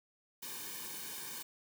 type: noise with comb filter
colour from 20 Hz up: white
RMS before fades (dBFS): -44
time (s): 0.42-1.43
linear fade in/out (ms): 10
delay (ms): 1.5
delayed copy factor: -0.9
effects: none